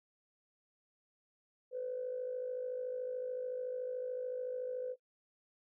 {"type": "tone with amplitude modulation", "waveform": "sine", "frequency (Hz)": 504, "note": "B4", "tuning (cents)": 35, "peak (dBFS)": -33, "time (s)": [1.71, 4.96], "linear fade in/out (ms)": 50, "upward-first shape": "sine", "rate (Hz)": 53.7, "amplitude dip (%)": 65, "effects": ["noise-tail reverb RT60 0.1 s tail -19 dB re dry", "tanh soft clip ceiling -29 dBFS"]}